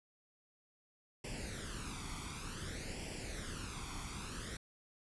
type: noise with flanger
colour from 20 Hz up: pink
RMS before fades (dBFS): -44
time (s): 1.24-4.57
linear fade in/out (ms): 5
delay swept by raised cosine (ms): 0.38 to 0.89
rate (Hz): 0.55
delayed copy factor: +0.7
effects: resampled to 24000 Hz